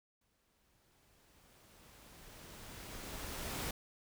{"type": "noise with exponential growth", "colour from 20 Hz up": "pink", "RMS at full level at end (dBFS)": -39, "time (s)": [0.21, 3.71], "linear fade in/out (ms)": 5, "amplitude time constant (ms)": 760, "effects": []}